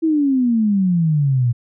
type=exponential sweep; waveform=sine; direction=down; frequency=330 to 116.54 Hz; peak=-13 dBFS; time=0.02-1.53 s; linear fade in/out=20 ms; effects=none